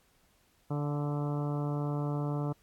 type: harmonic tone with a mistuned harmonic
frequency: 146.1 Hz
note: D3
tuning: 9 cents flat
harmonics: 1 / 2 / 3 / 4 / 5 / 6 / 7 / 8 / 9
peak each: -31 / -37 / -41 / -43 / -45 / -47 / -48 / -49 / -50 dBFS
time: 0.7-2.53 s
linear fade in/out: 10 ms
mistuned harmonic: 5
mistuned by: -15 cents
effects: pink hiss -68 dBFS RMS until 2.62 s + AAC 64 kbps